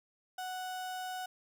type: tone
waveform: 35% pulse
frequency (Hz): 740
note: F#5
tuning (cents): 0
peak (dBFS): -36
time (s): 0.38-1.26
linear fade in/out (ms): 5
effects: none